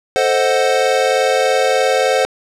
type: chord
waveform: square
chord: A diminished seventh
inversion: none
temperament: equal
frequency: 440 / 523.3 / 622.3 / 740 Hz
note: A4 / C5 / Eb5 / Gb5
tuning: 0 / 0 / 0 / 0 cents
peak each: -20 / -16 / -22 / -19 dBFS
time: 0.16-2.25 s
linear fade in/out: 0 ms
effects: low-pass 8000 Hz 12 dB/octave + 8-bit